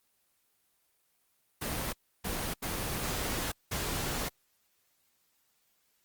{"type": "noise bursts at uneven times", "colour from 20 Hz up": "pink", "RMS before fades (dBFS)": -34, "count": 4, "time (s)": [[1.61, 1.93], [2.24, 2.54], [2.62, 3.52], [3.71, 4.29]], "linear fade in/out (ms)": 10, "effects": ["white hiss -73 dBFS RMS until 6.04 s", "Opus 24 kbps"]}